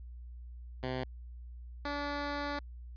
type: tone pair in turn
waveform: 10% pulse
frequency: 128.4 / 288.2 Hz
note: C3 / D4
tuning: -32 / -33 cents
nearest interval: octave + major second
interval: 1399 cents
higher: second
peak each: -26 dBFS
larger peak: neither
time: 0.83-1.04 / 1.85-2.59 s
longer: second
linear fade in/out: 2 ms
effects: added 60 Hz sine -44 dBFS peak until 2.96 s + resampled to 11025 Hz